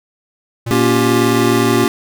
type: tone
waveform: square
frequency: 116.54 Hz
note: A#2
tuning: in tune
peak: -20 dBFS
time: 0.66-1.85 s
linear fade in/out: 10 ms
type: chord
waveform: square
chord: G half-diminished seventh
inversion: first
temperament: just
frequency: 235.2 / 282.2 / 352.8 / 392 Hz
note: Bb3 / Db4 / F4 / G4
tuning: +16 / +31 / +18 / 0 cents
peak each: -18 dBFS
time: 0.71-1.88 s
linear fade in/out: 0 ms
effects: none